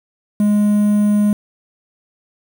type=tone with quantisation; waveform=triangle; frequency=207.7 Hz; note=G#3; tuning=in tune; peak=-9 dBFS; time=0.4-1.33 s; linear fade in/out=2 ms; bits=6; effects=none